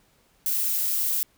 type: noise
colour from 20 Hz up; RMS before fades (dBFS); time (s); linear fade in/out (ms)
violet; -25; 0.46-1.23; 0
effects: pink hiss -63 dBFS RMS until 1.37 s